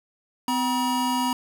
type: tone pair together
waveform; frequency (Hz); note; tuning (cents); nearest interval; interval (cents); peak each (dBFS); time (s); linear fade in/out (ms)
square; 254.5 / 960; C4 / B5; -48 / -49; octave + major seventh; 2299; -26 / -25; 0.48-1.33; 2
effects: none